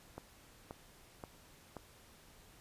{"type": "click train", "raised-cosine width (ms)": 1, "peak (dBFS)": -30, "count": 4, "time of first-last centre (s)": [0.18, 1.767], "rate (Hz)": 1.89, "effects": ["pink hiss -61 dBFS RMS until 2.6 s", "resampled to 32000 Hz"]}